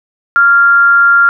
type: tone with frequency modulation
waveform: sine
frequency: 1392 Hz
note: F6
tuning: 6 cents flat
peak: -4 dBFS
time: 0.36-1.29 s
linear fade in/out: 0 ms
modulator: 260 Hz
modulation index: 0.25
effects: none